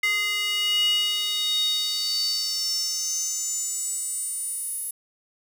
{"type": "tone with high-pass filter sweep", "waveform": "square", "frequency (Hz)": 414.5, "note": "G#4", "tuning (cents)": -3, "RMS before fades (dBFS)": -26, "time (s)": [0.03, 4.91], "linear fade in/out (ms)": 5, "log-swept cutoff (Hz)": [2200, 11000], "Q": 8.3, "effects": []}